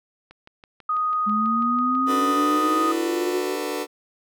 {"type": "click train", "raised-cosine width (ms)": 0.3, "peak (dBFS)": -29, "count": 12, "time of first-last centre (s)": [0.31, 2.116], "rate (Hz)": 6.09}
{"type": "tone", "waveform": "sine", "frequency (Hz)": 1244.5, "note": "D#6", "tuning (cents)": 0, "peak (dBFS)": -20, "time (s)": [0.89, 2.92], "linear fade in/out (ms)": 5}
{"type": "linear sweep", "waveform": "sine", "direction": "up", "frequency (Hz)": [207.2, 376.3], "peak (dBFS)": -23, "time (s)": [1.26, 3.57], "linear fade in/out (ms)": 20}
{"type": "chord", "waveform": "sawtooth", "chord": "B minor seventh", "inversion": "first", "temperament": "just", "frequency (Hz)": [296.3, 370.4, 444.5, 493.9], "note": ["D4", "F#4", "A4", "B4"], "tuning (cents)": [15, 2, 18, 0], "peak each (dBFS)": -27, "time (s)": [2.06, 3.87], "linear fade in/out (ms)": 50}
{"effects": []}